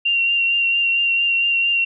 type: tone with vibrato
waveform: sine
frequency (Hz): 2763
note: F7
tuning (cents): -19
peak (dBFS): -15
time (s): 0.05-1.85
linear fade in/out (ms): 10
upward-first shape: triangle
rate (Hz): 4.4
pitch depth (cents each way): 24
effects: none